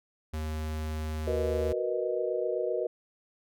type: tone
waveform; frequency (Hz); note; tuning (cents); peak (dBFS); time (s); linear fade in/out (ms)
square; 77.78; D#2; 0; -32; 0.33-1.73; 10
type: chord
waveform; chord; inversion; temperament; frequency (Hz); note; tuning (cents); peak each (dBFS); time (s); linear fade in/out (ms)
sine; B major seventh; second; equal; 370 / 466.2 / 493.9 / 622.3; F#4 / A#4 / B4 / D#5; 0 / 0 / 0 / 0; -33; 1.27-2.87; 5
effects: none